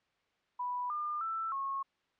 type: tone with pitch steps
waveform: sine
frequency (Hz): 986 / 1204 / 1328 / 1092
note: B5 / D6 / E6 / C#6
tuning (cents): -3 / +43 / +12 / -26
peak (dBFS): -33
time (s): 0.59-1.83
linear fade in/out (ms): 10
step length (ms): 310
effects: white hiss -75 dBFS RMS until 2.19 s + low-pass 3000 Hz 12 dB/octave